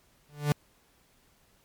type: tone with exponential growth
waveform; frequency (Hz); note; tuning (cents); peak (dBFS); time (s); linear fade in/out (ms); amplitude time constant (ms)
45% pulse; 146.83; D3; 0; -20; 0.29-0.52; 0; 50
effects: pink hiss -65 dBFS RMS until 1.64 s + MP3 96 kbps